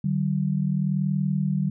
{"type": "tone pair together", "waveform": "sine", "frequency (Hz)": [149.41, 190.3], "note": ["D3", "F#3"], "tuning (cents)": [30, 49], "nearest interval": "major third", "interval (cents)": 419, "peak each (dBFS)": -24, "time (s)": [0.04, 1.7], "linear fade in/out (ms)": 5, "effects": []}